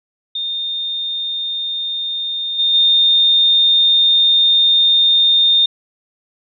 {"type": "tone with level steps", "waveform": "sine", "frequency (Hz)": 3643, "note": "A#7", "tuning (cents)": -41, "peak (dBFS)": [-19, -12, -9], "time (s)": [0.35, 5.66], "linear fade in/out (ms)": 5, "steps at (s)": [2.58, 2.73], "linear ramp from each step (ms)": 20, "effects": []}